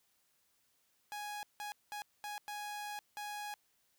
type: tone bursts at uneven times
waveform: sawtooth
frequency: 830.6 Hz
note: G#5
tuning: in tune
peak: -37 dBFS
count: 6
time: 1.12-1.43 / 1.6-1.72 / 1.92-2.02 / 2.24-2.38 / 2.48-2.99 / 3.17-3.54 s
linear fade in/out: 0 ms
effects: white hiss -75 dBFS RMS until 3.98 s